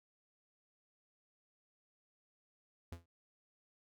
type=tone with exponential decay; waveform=45% pulse; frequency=85.1 Hz; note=F2; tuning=44 cents flat; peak=-40 dBFS; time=2.92-3.06 s; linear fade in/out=5 ms; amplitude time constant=30 ms; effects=none